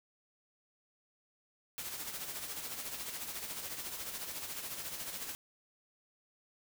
white noise with tremolo, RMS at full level -40 dBFS, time 1.78-5.35 s, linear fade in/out 0 ms, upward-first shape sine, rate 14 Hz, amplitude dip 50%, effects none

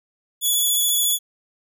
5% pulse tone with vibrato, 3412 Hz, G#7, 46 cents sharp, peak -10 dBFS, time 0.41-1.19 s, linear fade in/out 50 ms, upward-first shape sine, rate 14 Hz, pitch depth 18 cents each way, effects none

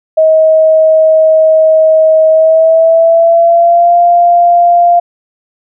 sine tone with pitch glide, 634 to 695.4 Hz, D#5 to F5, +32 to -8 cents, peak -3 dBFS, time 0.17-5 s, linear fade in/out 10 ms, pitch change +160 cents, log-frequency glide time 2.29-3.96 s, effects none

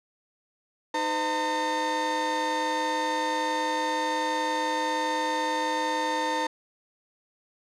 35% pulse tone cluster, 310.1 / 510 / 909 Hz, D#4 / C5 / A#5, -6 / -44 / -44 cents, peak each -32 / -30 / -25 dBFS, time 0.94-6.47 s, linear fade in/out 5 ms, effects low-pass 6000 Hz 12 dB/octave

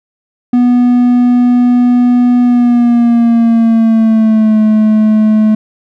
triangle tone with pitch glide, 245 to 215.8 Hz, B3 to A3, -14 to -33 cents, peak -3 dBFS, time 0.53-5.55 s, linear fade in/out 5 ms, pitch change -219 cents, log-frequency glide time 2.42-4.59 s, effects none

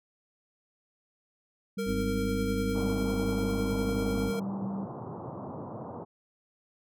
sine tone, 196 Hz, G3, in tune, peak -32 dBFS, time 1.77-4.85 s, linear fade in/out 5 ms
square tone with tremolo, 462.4 Hz, A#4, 14 cents flat, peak -32 dBFS, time 1.78-4.4 s, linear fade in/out 10 ms, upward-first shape sine, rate 10 Hz, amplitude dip 25%
harmonic tone, 51.91 Hz, G#1, in tune, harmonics 1 / 2 / 4 / 5 / 6, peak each -35 / -36 / -42 / -33 / -39 dBFS, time 1.85-4.32 s, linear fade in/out 50 ms
pink band-pass noise, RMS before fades -40 dBFS, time 2.74-6.05 s, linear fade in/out 20 ms, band 100 to 1100 Hz, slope 48 dB/octave
effects none

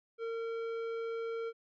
triangle tone with tanh clipping, 457.1 Hz, A#4, 34 cents flat, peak -37 dBFS, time 0.18-1.53 s, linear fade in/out 50 ms, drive 16 dB, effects none

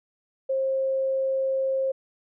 sine tone, 533 Hz, C5, 32 cents sharp, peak -22 dBFS, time 0.49-1.92 s, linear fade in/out 10 ms, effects none

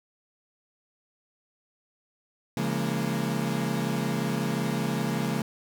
35% pulse chord, Bb minor seventh, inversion first, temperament equal with one note detuned, 138.59 / 170.13 / 207.7 / 233.1 Hz, Db3 / F3 / Ab3 / Bb3, 0 / -45 / 0 / 0 cents, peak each -30 dBFS, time 2.57-5.42 s, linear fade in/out 2 ms, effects none

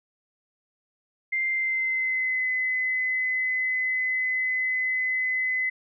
sine tone with pitch glide, 2093 to 2026 Hz, C7 to B6, 0 to +44 cents, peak -23 dBFS, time 1.32-5.7 s, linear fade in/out 10 ms, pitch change -56 cents, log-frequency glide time 1.49-2.47 s, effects none

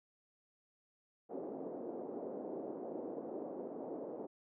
pink band-pass noise, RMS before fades -44 dBFS, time 1.29-4.27 s, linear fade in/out 20 ms, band 270 to 620 Hz, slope 24 dB/octave, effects none

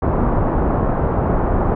pink low-pass noise, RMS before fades -17 dBFS, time 0.02-1.75 s, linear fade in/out 5 ms, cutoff 1100 Hz, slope 24 dB/octave, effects none

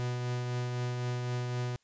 45% pulse tone with tremolo, 123.3 Hz, B2, 2 cents flat, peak -30 dBFS, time 0-1.76 s, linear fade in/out 0 ms, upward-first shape triangle, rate 3.9 Hz, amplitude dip 30%, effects white hiss -72 dBFS RMS until 1.83 s + resampled to 16000 Hz

